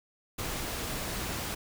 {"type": "noise", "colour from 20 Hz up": "pink", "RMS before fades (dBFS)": -35, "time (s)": [0.38, 1.55], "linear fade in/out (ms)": 10, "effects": []}